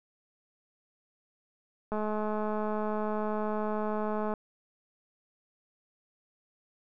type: click train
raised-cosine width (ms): 1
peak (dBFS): -20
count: 516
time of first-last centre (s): 1.92-4.338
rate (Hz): 213
effects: none